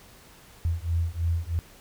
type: beating tone pair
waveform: sine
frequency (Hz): 82.41 / 85.51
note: E2 / F2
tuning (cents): 0 / -36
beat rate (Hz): 3.1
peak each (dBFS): -27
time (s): 0.65-1.59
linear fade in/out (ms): 0
effects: pink hiss -52 dBFS RMS until 1.8 s